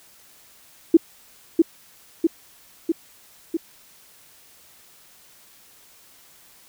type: tone with echo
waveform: sine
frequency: 329.4 Hz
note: E4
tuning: 1 cent flat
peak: -7 dBFS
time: 0.94-0.97 s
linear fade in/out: 5 ms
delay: 650 ms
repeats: 4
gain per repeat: -3 dB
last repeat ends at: 3.57 s
effects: white hiss -52 dBFS RMS until 6.68 s